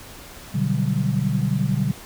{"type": "chord", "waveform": "sine", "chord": "G major seventh", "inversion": "first", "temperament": "equal", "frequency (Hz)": [123.47, 146.83, 185, 196], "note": ["B2", "D3", "F#3", "G3"], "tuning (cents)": [0, 0, 0, 0], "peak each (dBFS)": [-24, -23, -26, -25], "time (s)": [0.54, 1.92], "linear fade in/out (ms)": 10, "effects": ["pink hiss -41 dBFS RMS until 2.05 s"]}